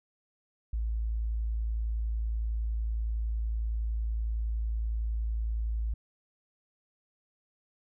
sine tone, 55.4 Hz, A1, 13 cents sharp, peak -28 dBFS, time 0.73-5.94 s, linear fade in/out 5 ms, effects none

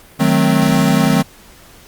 square chord, D# diminished seventh, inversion none, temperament equal with one note detuned, 155.56 / 185 / 216.8 / 261.6 Hz, D#3 / F#3 / A3 / C4, 0 / 0 / -25 / 0 cents, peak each -17 dBFS, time 0.19-1.23 s, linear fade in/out 20 ms, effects pink hiss -43 dBFS RMS until 1.87 s + Opus 48 kbps

